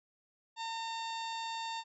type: harmonic tone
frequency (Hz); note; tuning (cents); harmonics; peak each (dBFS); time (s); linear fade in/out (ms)
909; A#5; -44; 1 / 2 / 3 / 4 / 5 / 6 / 7 / 8; -38 / -49 / -48 / -45 / -48 / -57 / -61 / -54; 0.56-1.84; 50
effects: none